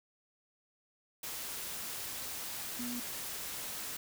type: tone in noise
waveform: sine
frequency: 242.9 Hz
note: B3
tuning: 29 cents flat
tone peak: -38 dBFS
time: 2.79-3 s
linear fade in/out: 5 ms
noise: white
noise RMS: -41 dBFS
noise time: 1.23-3.97 s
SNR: 0 dB
effects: none